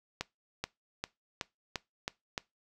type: accelerating click train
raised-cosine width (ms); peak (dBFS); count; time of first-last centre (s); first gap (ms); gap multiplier
0.2; -16; 7; 0.21-2.378; 430; 0.93
effects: noise-tail reverb RT60 0.2 s tail -21 dB re dry